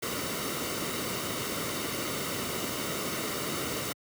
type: noise with comb filter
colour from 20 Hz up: pink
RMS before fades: -33 dBFS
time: 0.02-3.93 s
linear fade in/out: 10 ms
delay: 1.2 ms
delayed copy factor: -0.55
effects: high-pass 100 Hz 12 dB/octave